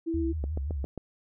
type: tone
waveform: sine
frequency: 329.6 Hz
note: E4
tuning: in tune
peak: -27 dBFS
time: 0.06-0.33 s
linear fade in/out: 20 ms
type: tone with vibrato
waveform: sine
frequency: 73.42 Hz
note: D2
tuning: in tune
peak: -29 dBFS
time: 0.14-0.85 s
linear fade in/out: 0 ms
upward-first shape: sine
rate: 5.7 Hz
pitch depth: 150 cents each way
type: click train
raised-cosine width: 2 ms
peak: -22 dBFS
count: 5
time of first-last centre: 0.44-0.977 s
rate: 7.45 Hz
effects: none